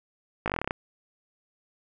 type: slowing click train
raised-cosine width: 0.5 ms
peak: -12 dBFS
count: 11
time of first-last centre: 0.46-0.709 s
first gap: 18 ms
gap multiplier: 1.07
effects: none